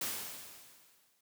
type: noise with exponential decay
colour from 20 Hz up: white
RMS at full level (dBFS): -35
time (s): 0.01-1.21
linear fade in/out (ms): 5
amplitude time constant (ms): 260
effects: high-pass 80 Hz 12 dB/octave